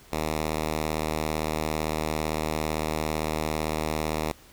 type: tone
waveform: 5% pulse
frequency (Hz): 77.78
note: D#2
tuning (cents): 0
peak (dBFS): -15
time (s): 0.12-4.32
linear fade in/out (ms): 5
effects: pink hiss -53 dBFS RMS until 4.52 s